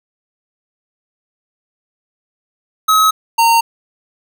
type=tone pair in turn; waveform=square; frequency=1279 / 919.9 Hz; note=D#6 / A#5; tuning=+47 / -23 cents; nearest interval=tritone; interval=570 cents; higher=first; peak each=-9 dBFS; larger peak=neither; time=2.88-3.11 / 3.38-3.61 s; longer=neither; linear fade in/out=10 ms; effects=none